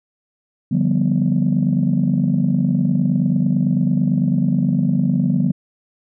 sine chord, G dominant seventh, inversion second, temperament just, 147 / 176.4 / 196 / 245 Hz, D3 / F3 / G3 / B3, +2 / +18 / 0 / -14 cents, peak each -19 dBFS, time 0.71-5.52 s, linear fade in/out 10 ms, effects tanh soft clip ceiling -7 dBFS

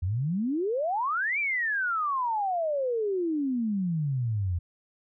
sine exponential two-way sweep, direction up then down, 83.2 to 2398 to 83.2 Hz, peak -25 dBFS, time 0.02-4.59 s, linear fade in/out 10 ms, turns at 1.39 s, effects none

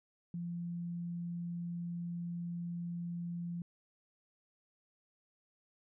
sine tone, 172.3 Hz, F3, 23 cents flat, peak -37 dBFS, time 0.34-3.62 s, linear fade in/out 2 ms, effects none

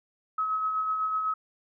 sine tone with tremolo, 1281 Hz, E6, 50 cents flat, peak -24 dBFS, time 0.38-1.34 s, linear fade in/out 5 ms, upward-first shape sine, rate 8 Hz, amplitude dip 35%, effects none

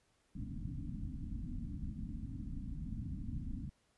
pink low-pass noise, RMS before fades -42 dBFS, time 0.35-3.7 s, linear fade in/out 5 ms, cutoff 290 Hz, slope 96 dB/octave, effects pink hiss -75 dBFS RMS until 3.97 s + resampled to 24000 Hz

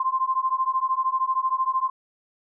sine beating tone pair, 1041 / 1054 Hz, C6 / C6, -9 / +12 cents, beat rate 13 Hz, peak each -24 / -24 dBFS, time 0-1.9 s, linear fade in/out 5 ms, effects none

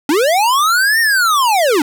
square linear two-way sweep, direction up then down, 268.2 to 1864.7 to 268.2 Hz, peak -11 dBFS, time 0.09-1.82 s, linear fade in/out 2 ms, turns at 1 s, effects none

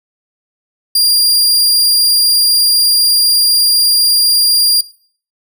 sawtooth tone, 4792 Hz, D8, 34 cents sharp, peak -5 dBFS, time 0.95-4.81 s, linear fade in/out 5 ms, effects noise-tail reverb RT60 0.5 s tail -20 dB re dry

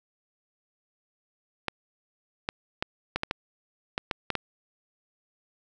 clicks, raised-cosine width 0.3 ms, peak -11 dBFS, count 10, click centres 1.683 / 2.489 / 2.825 / 3.16 / 3.234 / 3.311 / 3.979 / 4.112 / 4.303 / 4.353 s, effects none

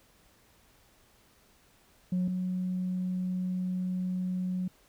sine tone pair in turn, 181.6 / 183.18 Hz, F#3 / F#3, -32 / -17 cents, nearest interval unison, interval 15 cents, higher second, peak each -24 / -28 dBFS, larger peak first, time 2.12-2.28 / 2.28-4.68 s, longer second, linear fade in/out 5 ms, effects tanh soft clip ceiling -24 dBFS + pink hiss -63 dBFS RMS until 4.88 s

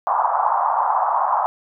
white band-pass noise, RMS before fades -19 dBFS, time 0.07-1.46 s, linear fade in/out 0 ms, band 720 to 1100 Hz, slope 48 dB/octave, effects none

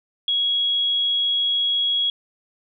sine tone, 3322 Hz, G#7, in tune, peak -18 dBFS, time 0.28-2.1 s, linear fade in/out 2 ms, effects none

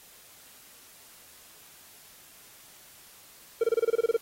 triangle tone bursts, 458.4 Hz, A#4, 29 cents flat, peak -18 dBFS, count 11, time 3.61-4.167 s, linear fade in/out 5 ms, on 27 ms, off 26 ms, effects white hiss -53 dBFS RMS until 4.21 s + AAC 48 kbps

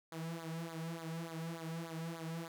sawtooth tone with flanger, 164.3 Hz, E3, 5 cents flat, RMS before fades -43 dBFS, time 0.12-2.48 s, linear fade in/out 2 ms, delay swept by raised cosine 0.35 to 3.45 ms, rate 3.4 Hz, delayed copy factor -0.95, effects none

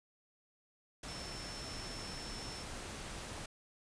sine tone in noise, 5360 Hz, E8, 28 cents sharp, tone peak -48 dBFS, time 1.08-2.63 s, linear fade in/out 5 ms, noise pink, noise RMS -45 dBFS, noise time 1.03-3.46 s, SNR -6 dB, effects resampled to 22050 Hz

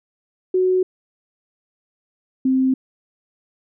sine tone pair in turn, 370 / 261.6 Hz, F#4 / C4, 0 / 0 cents, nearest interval tritone, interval 600 cents, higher first, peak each -14 dBFS, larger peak neither, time 0.54-0.83 / 2.45-2.74 s, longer neither, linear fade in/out 5 ms, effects none

